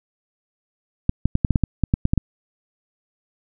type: clicks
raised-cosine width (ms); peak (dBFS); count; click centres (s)
5; -4; 12; 1.094 / 1.256 / 1.354 / 1.448 / 1.507 / 1.558 / 1.637 / 1.837 / 1.939 / 2.054 / 2.135 / 2.177
effects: none